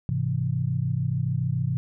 sine chord, Ab augmented, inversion none, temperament equal, 103.83 / 130.81 / 164.81 Hz, Ab2 / C3 / E3, 0 / 0 / 0 cents, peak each -29 / -25 / -29 dBFS, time 0.09-1.77 s, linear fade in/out 0 ms, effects none

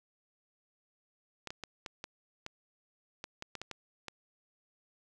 clicks, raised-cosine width 0.2 ms, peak -23 dBFS, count 12, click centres 1.473 / 1.505 / 1.637 / 1.862 / 2.041 / 2.464 / 3.241 / 3.424 / 3.553 / 3.616 / 3.713 / 4.083 s, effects none

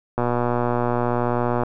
click train, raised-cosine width 1 ms, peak -8 dBFS, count 177, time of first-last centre 0.18-1.635 s, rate 121 Hz, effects none

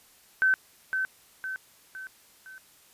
sine tone with echo, 1533 Hz, G6, 39 cents flat, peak -19 dBFS, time 0.42-0.54 s, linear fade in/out 0 ms, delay 510 ms, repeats 4, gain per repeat -6 dB, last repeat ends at 2.58 s, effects white hiss -58 dBFS RMS until 2.93 s + resampled to 32000 Hz

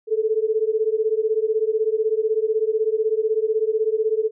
sine beating tone pair, 430 / 446 Hz, A4 / A4, -40 / +23 cents, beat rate 16 Hz, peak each -21 dBFS, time 0.07-4.31 s, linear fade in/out 50 ms, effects none

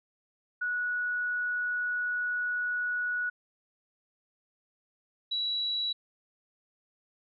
sine tone pair in turn, 1466 / 3914 Hz, F#6 / B7, -16 / -16 cents, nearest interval octave + perfect fourth, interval 1700 cents, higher second, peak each -28 dBFS, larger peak neither, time 0.61-3.3 / 5.31-5.93 s, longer first, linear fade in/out 10 ms, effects none

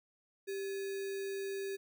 sine tone with sample-and-hold, 392 Hz, G4, in tune, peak -36 dBFS, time 0.47-1.77 s, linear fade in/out 20 ms, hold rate 2100 Hz, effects none

